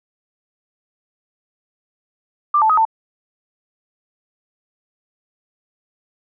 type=tone with pitch steps; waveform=sine; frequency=1184 / 876 / 1260 / 891 Hz; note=D6 / A5 / D#6 / A5; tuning=+14 / -8 / +21 / +22 cents; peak=-11 dBFS; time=2.54-2.852 s; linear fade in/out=5 ms; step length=78 ms; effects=none